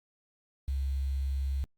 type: tone with quantisation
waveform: sine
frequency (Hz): 67.8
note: C#2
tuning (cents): -38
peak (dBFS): -28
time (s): 0.68-1.64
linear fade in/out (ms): 0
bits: 9
effects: Opus 48 kbps